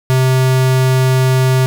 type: tone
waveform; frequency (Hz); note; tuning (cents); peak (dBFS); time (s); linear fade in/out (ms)
square; 130; C3; -11; -10; 0.1-1.66; 0
effects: none